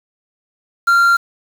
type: tone with quantisation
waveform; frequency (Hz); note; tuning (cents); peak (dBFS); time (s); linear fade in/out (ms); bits
triangle; 1385; F6; -15; -7; 0.87-1.17; 10; 5
effects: none